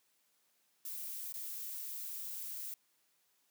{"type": "noise with dropouts", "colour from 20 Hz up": "violet", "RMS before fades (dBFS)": -43, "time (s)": [0.85, 2.74], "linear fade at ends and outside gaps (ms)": 2, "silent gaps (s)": [1.324, 1.34], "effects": ["white hiss -75 dBFS RMS until 3.5 s", "high-pass 150 Hz 12 dB/octave"]}